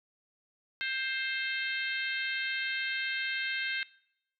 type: harmonic tone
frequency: 527 Hz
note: C5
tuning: 12 cents sharp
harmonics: 3 / 4 / 5 / 6 / 7 / 8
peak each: -35 / -37 / -39 / -41 / -42 / -43 dBFS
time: 0.81-3.83 s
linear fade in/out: 0 ms
effects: noise-tail reverb RT60 0.7 s tail -20 dB re dry